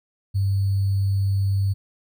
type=tone with sample-and-hold; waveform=sine; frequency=98 Hz; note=G2; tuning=in tune; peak=-18 dBFS; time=0.34-1.74 s; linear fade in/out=20 ms; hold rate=4410 Hz; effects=none